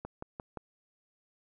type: click train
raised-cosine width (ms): 1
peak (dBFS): -25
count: 4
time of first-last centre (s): 0.05-0.573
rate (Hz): 5.74
effects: none